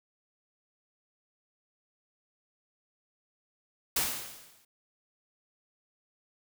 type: noise with exponential decay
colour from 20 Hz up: white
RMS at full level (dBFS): -26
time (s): 3.96-4.65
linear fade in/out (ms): 5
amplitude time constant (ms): 150
effects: none